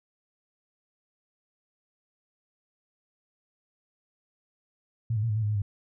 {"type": "tone with pitch steps", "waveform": "sine", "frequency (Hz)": [114.6, 105.1, 115.6, 105.6, 111.3, 104.4, 106.5, 100.7], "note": ["A#2", "G#2", "A#2", "G#2", "A2", "G#2", "G#2", "G2"], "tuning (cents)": [-29, 21, -14, 29, 20, 10, 44, 47], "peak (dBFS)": -24, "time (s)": [5.1, 5.62], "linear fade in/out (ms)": 5, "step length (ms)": 65, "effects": []}